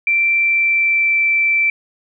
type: tone with pitch glide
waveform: sine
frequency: 2349 to 2334 Hz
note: D7 to D7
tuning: 0 to -11 cents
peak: -12 dBFS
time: 0.07-1.7 s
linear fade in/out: 2 ms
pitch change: -11 cents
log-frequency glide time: 0.32-1.2 s
effects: none